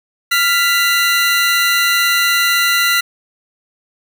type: tone pair together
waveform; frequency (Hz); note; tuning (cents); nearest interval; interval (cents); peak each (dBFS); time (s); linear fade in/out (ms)
25% pulse; 1390 / 1983.2; F6 / B6; -9 / +7; tritone; 616; -11; 0.31-3.01; 10
effects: none